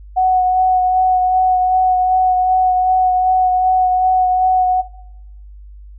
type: tone with vibrato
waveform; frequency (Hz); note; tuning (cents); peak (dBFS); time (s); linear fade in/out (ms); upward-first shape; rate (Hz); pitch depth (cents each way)
sine; 740; F#5; 0; -10; 0.16-4.82; 20; sine; 2.6; 13
effects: noise-tail reverb RT60 0.8 s tail -17 dB re dry + added 50 Hz sine -34 dBFS peak until 5.98 s